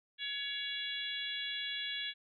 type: harmonic tone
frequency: 562 Hz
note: C#5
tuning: 24 cents sharp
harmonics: 3 / 4 / 5 / 6 / 7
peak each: -43 / -45 / -45 / -39 / -45 dBFS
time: 0.18-2.14 s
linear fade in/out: 50 ms
effects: none